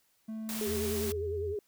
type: tone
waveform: triangle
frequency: 220 Hz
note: A3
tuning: in tune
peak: -34 dBFS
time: 0.28-1.11 s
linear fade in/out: 10 ms
type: noise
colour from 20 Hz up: white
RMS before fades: -39 dBFS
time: 0.49-1.12 s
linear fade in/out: 0 ms
type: tone with vibrato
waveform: sine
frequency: 411 Hz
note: G#4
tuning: 18 cents flat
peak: -32 dBFS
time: 0.61-1.59 s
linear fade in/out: 2 ms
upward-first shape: sine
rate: 9.9 Hz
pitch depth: 67 cents each way
type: tone with pitch glide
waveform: sine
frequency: 82.6 to 83.75 Hz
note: E2 to E2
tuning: +4 to +28 cents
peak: -37 dBFS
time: 0.66-1.56 s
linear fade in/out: 50 ms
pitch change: +24 cents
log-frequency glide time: 1.22-1.4 s
effects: white hiss -71 dBFS RMS until 1.67 s